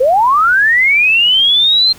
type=linear sweep; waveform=sine; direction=up; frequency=480 to 4186 Hz; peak=-7 dBFS; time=0-1.93 s; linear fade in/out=10 ms; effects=pink hiss -39 dBFS RMS until 1.98 s